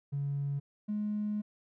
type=tone pair in turn; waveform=triangle; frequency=141.2 / 209.7 Hz; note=C#3 / G#3; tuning=+32 / +17 cents; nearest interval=perfect fifth; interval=685 cents; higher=second; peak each=-27 dBFS; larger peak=neither; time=0.12-0.6 / 0.88-1.42 s; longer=second; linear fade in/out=20 ms; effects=tanh soft clip ceiling -28 dBFS